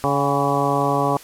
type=harmonic tone with a mistuned harmonic; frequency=141.4 Hz; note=C#3; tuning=35 cents sharp; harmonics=1 / 2 / 3 / 4 / 5 / 6 / 7 / 8; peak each=-25 / -25 / -25 / -25 / -25 / -25 / -25 / -25 dBFS; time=0.04-1.17 s; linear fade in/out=0 ms; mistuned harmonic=6; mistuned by=-62 cents; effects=white hiss -42 dBFS RMS until 1.23 s + low-pass 12000 Hz 12 dB/octave